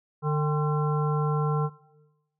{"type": "harmonic tone with a mistuned harmonic", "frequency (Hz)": 150, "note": "D3", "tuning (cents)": 37, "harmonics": [1, 3, 5, 7, 9], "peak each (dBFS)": [-24, -30, -35, -33, -37], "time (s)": [0.22, 1.7], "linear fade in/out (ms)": 50, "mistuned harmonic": 5, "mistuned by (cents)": 77, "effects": ["noise-tail reverb RT60 1.0 s tail -19 dB re dry"]}